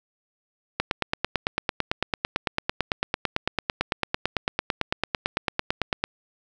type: click train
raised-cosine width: 0.3 ms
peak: -6 dBFS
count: 48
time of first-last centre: 0.8-6.04 s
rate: 8.97 Hz
effects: none